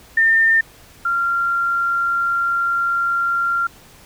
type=tone pair in turn; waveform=sine; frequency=1807 / 1382.5 Hz; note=A6 / F6; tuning=+46 / -18 cents; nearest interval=perfect fourth; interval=464 cents; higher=first; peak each=-11 / -16 dBFS; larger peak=first; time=0.17-0.61 / 1.05-3.67 s; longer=second; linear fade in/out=5 ms; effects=pink hiss -46 dBFS RMS until 4.05 s